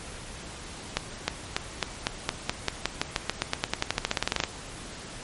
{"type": "accelerating click train", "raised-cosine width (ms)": 0.2, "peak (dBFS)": -6, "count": 28, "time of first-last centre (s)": [0.97, 4.437], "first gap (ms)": 310, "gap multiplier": 0.92, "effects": ["pink hiss -41 dBFS RMS until 5.23 s", "MP3 48 kbps"]}